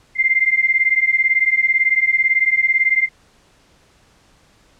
sine beating tone pair, 2085 / 2103 Hz, C7 / C7, -7 / +8 cents, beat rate 18 Hz, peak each -16 dBFS, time 0.15-3.09 s, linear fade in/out 50 ms, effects pink hiss -54 dBFS RMS until 4.79 s + low-pass 8000 Hz 12 dB/octave

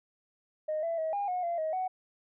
sine tone with pitch steps, 618 / 667 / 638 / 809 / 726 / 686 / 631 / 745 Hz, D#5 / E5 / D#5 / G#5 / F#5 / F5 / D#5 / F#5, -12 / +20 / +43 / -46 / -33 / -31 / +24 / +12 cents, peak -28 dBFS, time 0.68-1.88 s, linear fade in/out 10 ms, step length 150 ms, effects tanh soft clip ceiling -25 dBFS

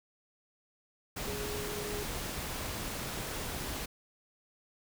sine tone in noise, 415.3 Hz, G#4, in tune, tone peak -39 dBFS, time 1.27-2.04 s, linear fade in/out 10 ms, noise pink, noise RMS -38 dBFS, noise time 1.16-3.86 s, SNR -4 dB, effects none

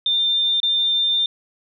sine tone with dropouts, 3597 Hz, A7, 37 cents sharp, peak -16 dBFS, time 0.06-1.26 s, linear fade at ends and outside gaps 2 ms, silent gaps 0.602-0.631 s, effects none

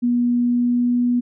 sine tone with pitch glide, 241.9 to 243.7 Hz, B3 to B3, -36 to -23 cents, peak -15 dBFS, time 0.02-1.21 s, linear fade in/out 20 ms, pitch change +13 cents, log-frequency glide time 0.38-1.01 s, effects none

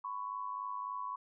sine tone pair together, 1005.1 / 1108.7 Hz, B5 / C#6, +30 / 0 cents, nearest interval major second, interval 170 cents, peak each -40 / -40 dBFS, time 0.04-1.16 s, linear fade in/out 5 ms, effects none

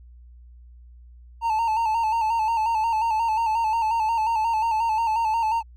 triangle tone with vibrato, 895 Hz, A5, 29 cents sharp, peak -18 dBFS, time 1.41-5.63 s, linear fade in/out 50 ms, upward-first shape square, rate 5.6 Hz, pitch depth 50 cents each way, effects added 60 Hz sine -44 dBFS peak until 5.76 s

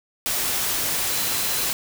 sine tone in noise, 4051 Hz, B7, 43 cents sharp, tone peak -34 dBFS, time 1.1-1.65 s, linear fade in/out 0 ms, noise white, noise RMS -24 dBFS, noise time 0.26-1.73 s, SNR -13 dB, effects none

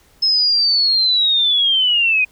sine linear sweep, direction down, 5200 to 2467 Hz, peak -12 dBFS, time 0.22-2.25 s, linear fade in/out 10 ms, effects pink hiss -53 dBFS RMS until 2.31 s

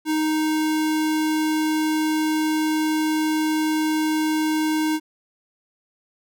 square tone, 311.1 Hz, D#4, in tune, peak -20 dBFS, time 0.05-5 s, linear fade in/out 50 ms, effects none

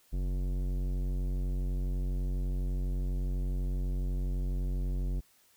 sine tone with tanh clipping, 46.04 Hz, F#1, 8 cents flat, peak -31 dBFS, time 0.12-5.21 s, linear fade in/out 20 ms, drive 16 dB, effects white hiss -65 dBFS RMS until 5.56 s

